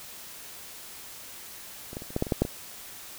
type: clicks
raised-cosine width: 2 ms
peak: -27 / -21 / -27 / -29 / -13 / -11 / -22 / -10 / -8 / -19 dBFS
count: 10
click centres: 1.931 / 1.969 / 2.021 / 2.105 / 2.164 / 2.224 / 2.268 / 2.322 / 2.42 / 2.451 s
effects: white hiss -44 dBFS RMS until 3.18 s